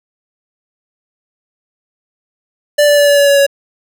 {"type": "tone with pitch steps", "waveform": "square", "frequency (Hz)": [587.3, 582.6, 577.9, 573.2, 568.6, 564, 559.5], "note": ["D5", "D5", "D5", "D5", "C#5", "C#5", "C#5"], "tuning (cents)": [0, -14, -28, -42, 44, 30, 16], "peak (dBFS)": -7, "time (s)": [2.78, 3.466], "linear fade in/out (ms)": 10, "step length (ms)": 98, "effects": []}